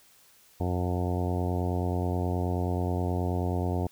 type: harmonic tone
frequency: 89.4 Hz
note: F2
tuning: 41 cents sharp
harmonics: 1 / 2 / 3 / 4 / 5 / 6 / 7 / 8 / 9 / 10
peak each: -28 / -34 / -35 / -36 / -38 / -42 / -41 / -38 / -44 / -43 dBFS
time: 0.6-3.87 s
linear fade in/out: 5 ms
effects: white hiss -59 dBFS RMS until 3.91 s